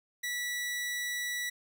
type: tone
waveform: sawtooth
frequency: 1950 Hz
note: B6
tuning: 23 cents flat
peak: -29 dBFS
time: 0.23-1.5 s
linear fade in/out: 10 ms
effects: none